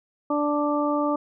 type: harmonic tone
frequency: 293.7 Hz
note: D4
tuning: in tune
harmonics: 1 / 2 / 3 / 4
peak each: -24 / -26 / -30 / -28 dBFS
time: 0.3-1.16 s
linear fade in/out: 5 ms
effects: none